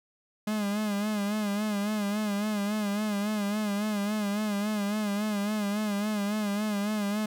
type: tone with vibrato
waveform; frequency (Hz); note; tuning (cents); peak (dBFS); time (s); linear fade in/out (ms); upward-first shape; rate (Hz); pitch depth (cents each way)
45% pulse; 207.7; G#3; 0; -27; 0.47-7.26; 5; sine; 3.6; 64
effects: none